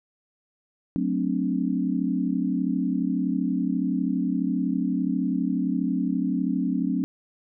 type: chord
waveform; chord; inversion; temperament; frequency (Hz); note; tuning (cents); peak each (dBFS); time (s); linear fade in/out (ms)
sine; D dominant seventh; first; equal; 185 / 220 / 261.6 / 293.7; F#3 / A3 / C4 / D4; 0 / 0 / 0 / 0; -27 / -30 / -26 / -29; 0.96-7.04; 0
effects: none